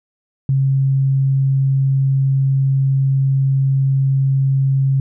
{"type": "tone", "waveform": "sine", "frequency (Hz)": 135.4, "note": "C#3", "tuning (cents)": -40, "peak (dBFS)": -12, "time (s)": [0.49, 5], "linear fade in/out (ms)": 2, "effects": []}